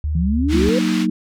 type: tone with vibrato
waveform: sine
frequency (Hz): 73.42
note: D2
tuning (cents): 0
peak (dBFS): -18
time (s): 0.04-0.69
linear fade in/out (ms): 0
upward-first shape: sine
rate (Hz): 2.8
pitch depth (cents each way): 63
type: exponential sweep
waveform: sine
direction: up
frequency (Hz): 155.56 to 523.3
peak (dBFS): -17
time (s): 0.15-0.79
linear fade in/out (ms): 5
type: band-pass noise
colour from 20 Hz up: pink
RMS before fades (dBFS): -30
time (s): 0.48-1.07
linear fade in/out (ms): 50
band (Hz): 1500 to 4900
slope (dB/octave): 12
type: chord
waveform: sine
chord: D# minor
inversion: first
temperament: just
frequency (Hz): 186.68 / 233.3 / 311.1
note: F#3 / A#3 / D#4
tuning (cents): +16 / +2 / 0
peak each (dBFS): -20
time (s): 0.53-1.1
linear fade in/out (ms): 5
effects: none